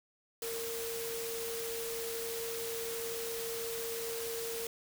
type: tone in noise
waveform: sine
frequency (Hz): 459.9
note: A#4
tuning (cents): -23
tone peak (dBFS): -38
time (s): 0.42-4.67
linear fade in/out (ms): 2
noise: white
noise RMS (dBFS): -41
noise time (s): 0.42-4.67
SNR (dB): 0
effects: none

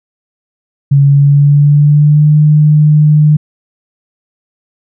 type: tone with pitch glide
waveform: sine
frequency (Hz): 140.2 to 151.13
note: C#3 to D3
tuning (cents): +20 to +50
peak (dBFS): -3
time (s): 0.91-3.37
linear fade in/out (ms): 10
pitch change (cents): +130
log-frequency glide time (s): 1.02-2.36
effects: none

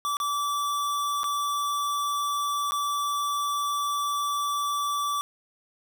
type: tone with dropouts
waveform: square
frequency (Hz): 1158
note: D6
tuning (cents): -25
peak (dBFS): -26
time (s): 0.05-5.21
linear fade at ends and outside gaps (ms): 0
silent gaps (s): 0.169-0.201 / 1.233-1.241 / 2.709-2.72
effects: none

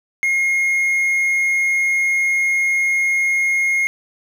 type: tone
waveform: triangle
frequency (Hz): 2146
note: C7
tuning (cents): +43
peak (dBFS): -13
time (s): 0.23-3.87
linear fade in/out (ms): 0
effects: none

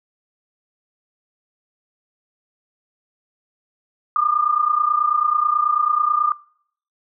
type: tone pair together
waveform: sine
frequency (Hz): 1190 / 1219.2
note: D6 / D#6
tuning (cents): +22 / -36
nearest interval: unison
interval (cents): 42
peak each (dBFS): -18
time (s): 4.16-6.32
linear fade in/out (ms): 2
effects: noise-tail reverb RT60 0.6 s tail -23 dB re dry

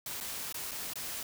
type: noise with dropouts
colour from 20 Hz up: white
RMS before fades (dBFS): -39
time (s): 0.06-1.23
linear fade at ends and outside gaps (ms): 2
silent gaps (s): 0.203-0.209 / 0.526-0.543 / 0.711-0.715 / 0.935-0.956
effects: none

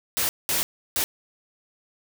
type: noise bursts at uneven times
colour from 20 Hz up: white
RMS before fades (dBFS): -24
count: 3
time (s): 0.17-0.29 / 0.49-0.63 / 0.96-1.04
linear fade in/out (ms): 0
effects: none

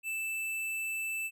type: tone with hard clipping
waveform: triangle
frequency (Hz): 2644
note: E7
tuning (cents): +5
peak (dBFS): -34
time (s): 0.03-1.31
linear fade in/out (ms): 50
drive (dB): 17
effects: none

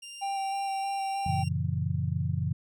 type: tone with pitch glide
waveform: 20% pulse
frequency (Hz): 2794 to 2770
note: F7 to F7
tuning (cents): 0 to -15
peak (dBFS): -36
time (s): 0.02-1.49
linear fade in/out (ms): 10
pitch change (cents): -15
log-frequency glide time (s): 0.24-0.66
type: tone with vibrato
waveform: triangle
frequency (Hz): 784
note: G5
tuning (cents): 0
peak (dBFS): -27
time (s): 0.21-1.44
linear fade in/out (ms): 20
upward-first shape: square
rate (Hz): 3.2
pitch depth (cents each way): 11
type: chord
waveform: sine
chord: F# dominant seventh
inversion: none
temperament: just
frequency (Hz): 92.5 / 115.62 / 138.75 / 166.5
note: F#2 / A#2 / C#3 / E3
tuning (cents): 0 / -14 / +2 / +18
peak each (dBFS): -31 / -34 / -31 / -33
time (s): 1.26-2.53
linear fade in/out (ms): 5
effects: none

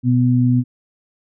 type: tone pair together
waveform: sine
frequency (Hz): 123.47 / 248.8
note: B2 / B3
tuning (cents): 0 / +13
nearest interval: octave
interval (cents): 1213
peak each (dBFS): -14 / -15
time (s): 0.03-0.64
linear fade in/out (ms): 50
effects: none

